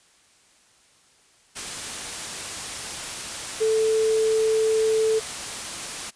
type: tone in noise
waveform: sine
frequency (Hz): 440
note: A4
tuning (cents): 0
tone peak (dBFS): -18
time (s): 3.6-5.2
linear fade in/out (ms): 20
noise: white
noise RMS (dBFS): -32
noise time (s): 1.55-6.11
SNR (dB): +11
effects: white hiss -58 dBFS RMS until 6.15 s + resampled to 22050 Hz